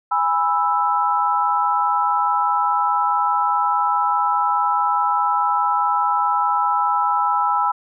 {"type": "chord", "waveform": "sine", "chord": "E major", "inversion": "first", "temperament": "just", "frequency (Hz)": [824.1, 988.9, 1318.5], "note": ["G#5", "B5", "E6"], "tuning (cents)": [-14, 2, 0], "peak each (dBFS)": [-21, -20, -20], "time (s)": [0.11, 7.72], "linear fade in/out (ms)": 10, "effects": []}